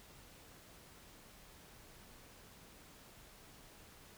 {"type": "silence", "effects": ["pink hiss -59 dBFS RMS until 4.17 s"]}